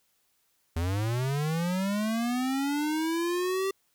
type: linear sweep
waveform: square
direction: up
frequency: 79.8 to 391.2 Hz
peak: -27 dBFS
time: 0.76-3.71 s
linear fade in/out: 5 ms
effects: white hiss -71 dBFS RMS until 3.94 s